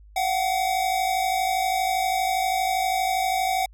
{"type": "tone pair together", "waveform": "square", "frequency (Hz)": [701, 753.5], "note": ["F5", "F#5"], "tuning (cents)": [6, 31], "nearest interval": "minor second", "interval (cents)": 125, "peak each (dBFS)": [-29, -23], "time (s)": [0.16, 3.66], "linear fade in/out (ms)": 5, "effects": ["added 51 Hz sine -46 dBFS peak until 3.73 s"]}